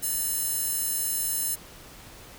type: tone with high-pass filter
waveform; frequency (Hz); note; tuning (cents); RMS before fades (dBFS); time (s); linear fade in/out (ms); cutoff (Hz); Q
square; 586; D5; -4; -28; 0.02-1.56; 20; 10000; 1.2
effects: pink hiss -47 dBFS RMS until 2.38 s